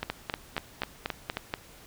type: two click trains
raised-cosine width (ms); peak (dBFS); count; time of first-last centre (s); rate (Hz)
0.3; -13 / -14; 7 / 6; 0.1-1.539 / 0.03-1.37; 4.17 / 3.73
effects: pink hiss -52 dBFS RMS until 1.86 s